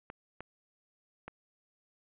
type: clicks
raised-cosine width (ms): 0.5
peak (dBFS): -27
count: 3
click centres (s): 0.101 / 0.406 / 1.28
effects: resampled to 8000 Hz + 10-bit